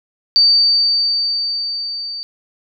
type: tone with level ramp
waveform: sine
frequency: 4608 Hz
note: D8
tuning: 34 cents flat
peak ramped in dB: -7 to -24 dBFS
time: 0.36-2.23 s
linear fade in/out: 0 ms
effects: none